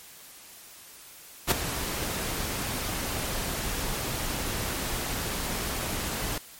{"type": "noise with ADSR envelope", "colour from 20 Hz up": "pink", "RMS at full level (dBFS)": -19, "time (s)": [1.47, 6.38], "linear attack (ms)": 42, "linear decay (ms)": 12, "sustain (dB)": -12, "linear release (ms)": 3, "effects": ["white hiss -48 dBFS RMS until 6.59 s", "MP3 64 kbps"]}